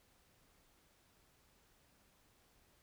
silence, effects pink hiss -71 dBFS RMS until 2.82 s

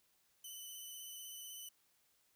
10% pulse tone with vibrato, 3008 Hz, F#7, 28 cents sharp, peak -40 dBFS, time 0.44-1.69 s, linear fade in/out 5 ms, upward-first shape square, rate 16 Hz, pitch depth 19 cents each way, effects white hiss -75 dBFS RMS until 2.35 s

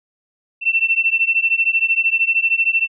sine beating tone pair, 2684 / 2697 Hz, E7 / E7, +31 / +39 cents, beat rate 13 Hz, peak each -17 dBFS, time 0.61-2.88 s, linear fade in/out 50 ms, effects none

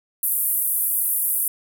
white band-pass noise, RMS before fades -22 dBFS, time 0.23-1.48 s, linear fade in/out 2 ms, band 9900 to 15000 Hz, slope 48 dB/octave, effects none

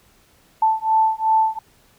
sine beating tone pair, 880 / 882.7 Hz, A5 / A5, 0 / +5 cents, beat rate 2.7 Hz, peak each -18 dBFS, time 0.62-1.59 s, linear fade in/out 5 ms, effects pink hiss -56 dBFS RMS until 1.98 s

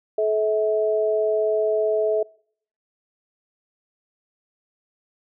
sine tone pair together, 430.7 / 646.1 Hz, A4 / E5, -37 / -35 cents, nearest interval perfect fifth, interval 702 cents, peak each -21 dBFS, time 0.18-2.23 s, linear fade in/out 5 ms, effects noise-tail reverb RT60 0.6 s tail -25 dB re dry

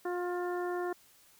harmonic tone with a mistuned harmonic, 355.6 Hz, F4, 31 cents sharp, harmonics 1 / 2 / 3 / 4 / 5, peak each -33 / -39 / -43 / -45 / -47 dBFS, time 0.05-0.93 s, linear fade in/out 5 ms, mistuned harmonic 4, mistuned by -19 cents, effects white hiss -62 dBFS RMS until 1.39 s

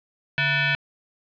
sine tone with frequency modulation, 143.6 Hz, D3, 39 cents flat, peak -19 dBFS, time 0.38-0.75 s, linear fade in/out 0 ms, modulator 814 Hz, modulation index 3.5, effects resampled to 11025 Hz + 9-bit

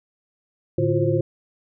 sine tone cluster, 110.4 / 146.4 / 341.8 / 358 / 528 Hz, A2 / D3 / F4 / F4 / C5, +6 / -5 / -37 / +43 / +16 cents, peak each -24 dBFS, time 0.78-1.21 s, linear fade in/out 5 ms, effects none

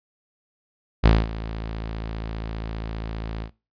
sawtooth tone with ADSR envelope, 55 Hz, A1, in tune, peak -7 dBFS, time 1.03-3.51 s, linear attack 24 ms, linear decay 210 ms, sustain -18 dB, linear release 90 ms, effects noise-tail reverb RT60 0.3 s tail -22 dB re dry + resampled to 11025 Hz

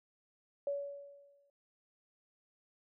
sine tone with exponential decay, 566 Hz, C#5, 36 cents sharp, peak -31 dBFS, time 0.67-1.5 s, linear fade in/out 2 ms, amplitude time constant 180 ms, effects none

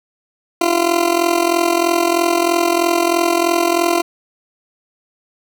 20% pulse tone with amplitude modulation, 342.8 Hz, F4, 32 cents flat, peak -5 dBFS, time 0.61-4.02 s, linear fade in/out 5 ms, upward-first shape sine, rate 43.1 Hz, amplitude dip 75%, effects none

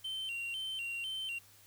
triangle tone with vibrato, 2920 Hz, F#7, 24 cents flat, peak -35 dBFS, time 0.04-1.39 s, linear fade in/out 10 ms, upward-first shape square, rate 2 Hz, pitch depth 100 cents each way, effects added 100 Hz sine -67 dBFS peak until 1.66 s + white hiss -61 dBFS RMS until 1.66 s

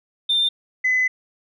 sine tone pair in turn, 3593 / 2017 Hz, A7 / B6, +36 / +36 cents, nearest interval minor seventh, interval 1000 cents, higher first, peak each -15 dBFS, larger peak neither, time 0.29-0.49 / 0.84-1.08 s, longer second, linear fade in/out 10 ms, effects tanh soft clip ceiling -12 dBFS

